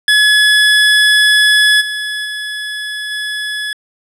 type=tone with level steps; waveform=25% pulse; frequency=1700 Hz; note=G#6; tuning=40 cents sharp; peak=-3 / -14 / -16 / -14 dBFS; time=0.08-3.73 s; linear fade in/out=2 ms; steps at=1.8 / 2.24 / 3.1 s; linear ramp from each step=20 ms; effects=low-pass 9000 Hz 12 dB/octave